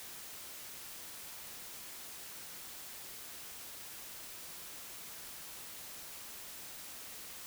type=silence; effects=white hiss -48 dBFS RMS until 7.46 s